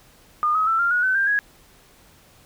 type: tone with pitch steps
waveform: sine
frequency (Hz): 1217 / 1272.4 / 1330.2 / 1390.7 / 1454 / 1520.1 / 1589.2 / 1661.5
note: D#6 / D#6 / E6 / F6 / F#6 / F#6 / G6 / G#6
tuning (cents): -39 / +38 / +15 / -8 / -31 / +46 / +23 / 0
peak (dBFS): -17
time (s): 0.43-1.39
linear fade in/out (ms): 0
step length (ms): 120
effects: pink hiss -53 dBFS RMS until 2.45 s